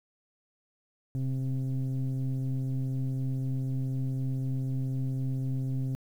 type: tone with frequency modulation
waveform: sine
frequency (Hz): 131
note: C3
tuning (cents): +2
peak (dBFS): -26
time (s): 1.15-5.95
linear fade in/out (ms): 0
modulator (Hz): 133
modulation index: 0.69
effects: tanh soft clip ceiling -25 dBFS + 10-bit